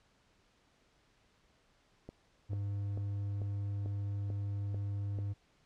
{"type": "click train", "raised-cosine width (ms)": 2, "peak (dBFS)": -32, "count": 8, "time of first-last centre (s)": [2.09, 5.187], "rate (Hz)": 2.26}
{"type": "tone", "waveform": "triangle", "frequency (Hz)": 100.7, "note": "G2", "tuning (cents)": 47, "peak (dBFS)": -32, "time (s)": [2.49, 5.34], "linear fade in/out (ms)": 20}
{"effects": ["pink hiss -70 dBFS RMS until 5.65 s", "low-pass 6000 Hz 12 dB/octave"]}